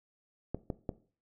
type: clicks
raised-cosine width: 2 ms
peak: -20 dBFS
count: 3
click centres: 0.546 / 0.702 / 0.892 s
effects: noise-tail reverb RT60 0.4 s tail -17 dB re dry